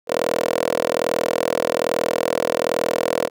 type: tone with high-pass filter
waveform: 10% pulse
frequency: 41.2 Hz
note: E1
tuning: in tune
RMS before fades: -21 dBFS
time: 0.07-3.3 s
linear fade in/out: 50 ms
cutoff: 470 Hz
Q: 5.7
effects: none